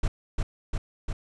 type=noise with echo; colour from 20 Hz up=brown; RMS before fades=-23 dBFS; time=0.03-0.08 s; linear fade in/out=5 ms; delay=350 ms; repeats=3; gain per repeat=-2 dB; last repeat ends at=1.13 s; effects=resampled to 22050 Hz